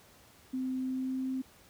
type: tone with pitch glide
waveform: sine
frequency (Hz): 258.9 to 261.3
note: C4 to C4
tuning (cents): -18 to -2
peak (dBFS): -31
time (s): 0.53-1.42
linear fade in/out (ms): 10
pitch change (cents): +16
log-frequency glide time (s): 0.83-1.25
effects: pink hiss -59 dBFS RMS until 1.69 s + high-pass 60 Hz 12 dB/octave